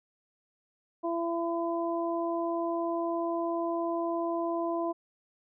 harmonic tone, 337 Hz, E4, 38 cents sharp, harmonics 1 / 2 / 3, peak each -31 / -32 / -36 dBFS, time 1.03-4.93 s, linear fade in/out 20 ms, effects none

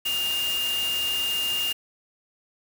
sine tone in noise, 2817 Hz, F7, 14 cents sharp, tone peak -24 dBFS, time 0.05-1.73 s, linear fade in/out 10 ms, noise white, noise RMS -33 dBFS, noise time 0.05-1.73 s, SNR +6 dB, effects none

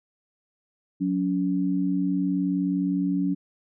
sine tone pair together, 182.98 / 282.4 Hz, F#3 / C#4, -19 / +32 cents, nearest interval minor sixth, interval 751 cents, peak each -25 / -24 dBFS, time 1-3.35 s, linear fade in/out 20 ms, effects none

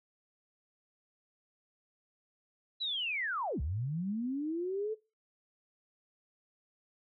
sine linear two-way sweep, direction down then up, 4019 to 62 to 445.7 Hz, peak -32 dBFS, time 2.8-4.95 s, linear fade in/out 20 ms, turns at 3.61 s, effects noise-tail reverb RT60 0.3 s tail -21 dB re dry

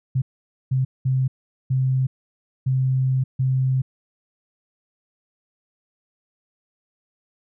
sine tone bursts at uneven times, 130.81 Hz, C3, in tune, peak -17 dBFS, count 6, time 0.15-0.22 / 0.71-0.85 / 1.05-1.28 / 1.7-2.07 / 2.66-3.24 / 3.39-3.82 s, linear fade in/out 10 ms, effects none

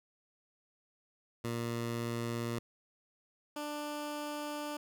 15% pulse tone pair in turn, 117.4 / 295.8 Hz, A#2 / D4, +13 / +13 cents, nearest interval octave + major third, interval 1600 cents, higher second, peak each -28 / -31 dBFS, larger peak first, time 1.44-2.59 / 3.56-4.77 s, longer second, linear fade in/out 5 ms, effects none

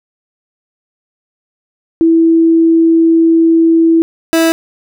sine / 30% pulse tone pair in turn, 328.7 / 327.5 Hz, E4 / E4, -5 / -11 cents, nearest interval unison, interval 6 cents, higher first, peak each -5 dBFS, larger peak neither, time 2.01-4.02 / 4.33-4.52 s, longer first, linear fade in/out 0 ms, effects none

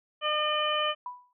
harmonic tone, 605 Hz, D#5, 49 cents flat, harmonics 1 / 2 / 3 / 4 / 5, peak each -31 / -29 / -37 / -36 / -30 dBFS, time 0.21-0.95 s, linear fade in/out 50 ms
sine tone with exponential decay, 987.8 Hz, B5, in tune, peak -31 dBFS, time 1.06-1.33 s, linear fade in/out 2 ms, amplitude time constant 58 ms
effects none

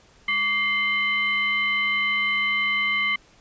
sine tone with frequency modulation, 2099 Hz, C7, 5 cents sharp, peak -20 dBFS, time 0.28-3.16 s, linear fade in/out 5 ms, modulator 946 Hz, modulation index 0.71, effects pink hiss -55 dBFS RMS until 3.4 s + resampled to 16000 Hz

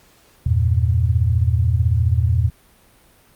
sine chord, E diminished, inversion none, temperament equal, 82.41 / 98 / 116.54 Hz, E2 / G2 / Bb2, 0 / 0 / 0 cents, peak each -17 / -21 / -18 dBFS, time 0.46-2.5 s, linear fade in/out 5 ms, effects pink hiss -53 dBFS RMS until 3.35 s + Opus 48 kbps

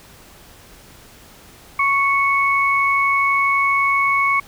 sine tone pair together, 1108.7 / 2212 Hz, C#6 / C#7, 0 / -4 cents, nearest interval octave, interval 1196 cents, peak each -17 dBFS, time 1.79-4.4 s, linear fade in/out 5 ms, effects pink hiss -45 dBFS RMS until 4.47 s

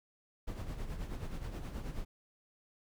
brown noise with tremolo, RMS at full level -38 dBFS, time 0.47-2.05 s, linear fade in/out 10 ms, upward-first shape sine, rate 9.4 Hz, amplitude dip 55%, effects none

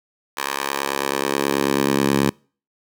10% pulse tone with high-pass filter sweep, 69.3 Hz, C#2, in tune, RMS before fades -21 dBFS, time 0.37-2.3 s, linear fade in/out 5 ms, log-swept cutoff 1000 to 170 Hz, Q 0.96, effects noise-tail reverb RT60 0.4 s tail -26 dB re dry

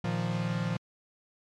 45% pulse chord, Bb suspended fourth, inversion none, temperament equal, 116.54 / 155.56 / 174.61 Hz, Bb2 / Eb3 / F3, 0 / 0 / 0 cents, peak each -33 / -35 / -31 dBFS, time 0.04-0.77 s, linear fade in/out 5 ms, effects low-pass 5000 Hz 12 dB/octave + MP3 96 kbps

